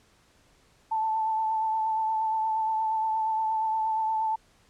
sine tone with vibrato, 880 Hz, A5, in tune, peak -24 dBFS, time 0.91-4.36 s, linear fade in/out 10 ms, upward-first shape triangle, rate 8.5 Hz, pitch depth 25 cents each way, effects pink hiss -62 dBFS RMS until 4.69 s + low-pass 9000 Hz 12 dB/octave

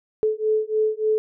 sine beating tone pair, 431.2 / 434.6 Hz, A4 / A4, -35 / -21 cents, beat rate 3.4 Hz, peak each -22 dBFS, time 0.23-1.18 s, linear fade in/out 0 ms, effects none

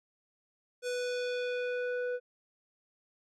square tone with low-pass filter sweep, 493.9 Hz, B4, in tune, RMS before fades -34 dBFS, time 0.82-2.2 s, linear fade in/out 50 ms, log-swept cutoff 8600 to 1100 Hz, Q 1.3, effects none

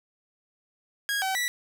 sawtooth tone with pitch steps, 1641 / 764 / 1955 Hz, G#6 / G5 / B6, -21 / -45 / -18 cents, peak -22 dBFS, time 1.09-1.48 s, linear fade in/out 0 ms, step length 130 ms, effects none

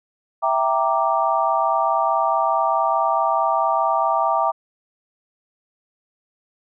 sine chord, E half-diminished seventh, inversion none, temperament equal, 659.3 / 784 / 932.3 / 1174.7 Hz, E5 / G5 / Bb5 / D6, 0 / 0 / 0 / 0 cents, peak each -22 dBFS, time 0.42-4.52 s, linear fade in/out 20 ms, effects none

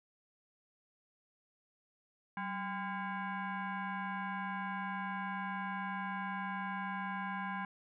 sine tone with frequency modulation, 415.3 Hz, G#4, in tune, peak -36 dBFS, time 2.37-7.65 s, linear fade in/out 2 ms, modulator 606 Hz, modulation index 2.4, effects none

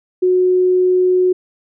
sine tone, 366.1 Hz, F#4, 18 cents flat, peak -10 dBFS, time 0.22-1.33 s, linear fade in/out 10 ms, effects none

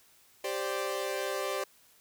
sawtooth chord, G suspended fourth, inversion none, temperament equal, 392 / 523.3 / 587.3 Hz, G4 / C5 / D5, 0 / 0 / 0 cents, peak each -32 dBFS, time 0.44-1.64 s, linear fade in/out 5 ms, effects white hiss -62 dBFS RMS until 2 s

